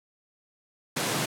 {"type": "high-pass noise", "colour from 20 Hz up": "pink", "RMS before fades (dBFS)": -28, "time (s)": [0.96, 1.26], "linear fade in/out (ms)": 10, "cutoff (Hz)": 120, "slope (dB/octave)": 48, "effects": ["low-pass 12000 Hz 12 dB/octave"]}